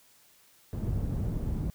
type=low-pass noise; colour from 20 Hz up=white; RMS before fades=-31 dBFS; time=0.73-1.7 s; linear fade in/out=0 ms; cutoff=140 Hz; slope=12 dB/octave; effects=white hiss -61 dBFS RMS until 1.74 s